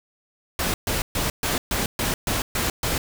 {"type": "noise bursts", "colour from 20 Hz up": "pink", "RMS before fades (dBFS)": -24, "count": 9, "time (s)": [0.59, 2.98], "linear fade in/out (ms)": 2, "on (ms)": 150, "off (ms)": 130, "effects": []}